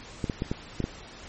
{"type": "clicks", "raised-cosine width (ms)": 3, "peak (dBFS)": -14, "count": 6, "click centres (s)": [0.242, 0.298, 0.421, 0.515, 0.803, 0.841], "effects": ["pink hiss -45 dBFS RMS until 1.28 s", "MP3 32 kbps"]}